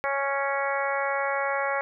harmonic tone, 277.2 Hz, C#4, in tune, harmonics 2 / 3 / 4 / 5 / 6 / 7 / 8, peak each -29 / -31 / -32 / -33 / -34 / -34 / -35 dBFS, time 0.04-1.81 s, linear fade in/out 0 ms, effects none

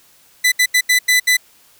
sawtooth tone bursts at uneven times, 1997 Hz, B6, 19 cents sharp, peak -7 dBFS, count 6, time 0.44-0.52 / 0.59-0.66 / 0.74-0.81 / 0.89-0.99 / 1.08-1.2 / 1.27-1.37 s, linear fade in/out 10 ms, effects white hiss -51 dBFS RMS until 1.79 s

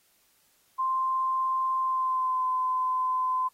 sine tone with pitch glide, 1046 to 1024.5 Hz, C6 to C6, -1 to -37 cents, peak -24 dBFS, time 0.78-3.49 s, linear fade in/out 20 ms, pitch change -36 cents, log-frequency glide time 1.8-2.46 s, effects white hiss -66 dBFS RMS until 3.53 s + AAC 48 kbps

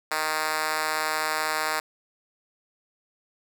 5% pulse tone with high-pass filter, 155.8 Hz, D#3, 3 cents sharp, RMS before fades -27 dBFS, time 0.11-1.8 s, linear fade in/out 5 ms, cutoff 690 Hz, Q 0.7, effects none

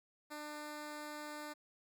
10% pulse tone, 299.1 Hz, D4, 32 cents sharp, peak -36 dBFS, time 0.3-1.54 s, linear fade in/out 20 ms, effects none

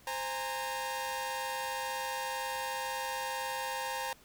sawtooth tone cluster, 523 / 822 / 922 Hz, C5 / G#5 / A#5, -1 / -18 / -19 cents, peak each -37 / -36 / -33 dBFS, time 0.07-4.13 s, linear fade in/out 2 ms, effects pink hiss -60 dBFS RMS until 4.24 s

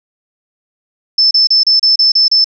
sine tone bursts, 5274 Hz, E8, in tune, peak -6 dBFS, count 8, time 1.18-2.444 s, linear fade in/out 5 ms, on 130 ms, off 32 ms, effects none

